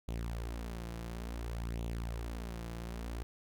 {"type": "tone with flanger", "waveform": "sawtooth", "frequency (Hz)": 57.5, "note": "A#1", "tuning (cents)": -23, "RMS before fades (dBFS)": -40, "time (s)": [0.08, 3.23], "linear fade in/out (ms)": 0, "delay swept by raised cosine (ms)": [0.29, 5.99], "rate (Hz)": 0.57, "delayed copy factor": 0.6, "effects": []}